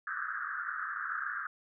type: band-pass noise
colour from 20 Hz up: white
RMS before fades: -37 dBFS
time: 0.07-1.47 s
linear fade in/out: 5 ms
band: 1200 to 1700 Hz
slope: 96 dB/octave
effects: none